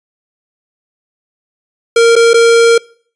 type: tone with dropouts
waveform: square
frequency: 463.6 Hz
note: A#4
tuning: 10 cents flat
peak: -5 dBFS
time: 1.96-2.78 s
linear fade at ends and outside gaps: 5 ms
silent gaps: 2.156-2.162 / 2.334-2.341 s
effects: noise-tail reverb RT60 0.5 s tail -24 dB re dry + resampled to 22050 Hz